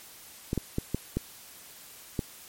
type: clicks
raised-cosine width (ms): 3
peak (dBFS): -14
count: 6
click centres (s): 0.531 / 0.577 / 0.784 / 0.946 / 1.17 / 2.192
effects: white hiss -49 dBFS RMS until 2.48 s + MP3 64 kbps